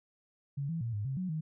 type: tone with pitch steps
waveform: sine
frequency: 140.4 / 165.1 / 116.2 / 103.4 / 134 / 184.3 / 156.9 Hz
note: C#3 / E3 / A#2 / G#2 / C3 / F#3 / D#3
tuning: +22 / +3 / -5 / -7 / +42 / -7 / +15 cents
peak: -32 dBFS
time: 0.57-1.41 s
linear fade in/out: 10 ms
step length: 120 ms
effects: none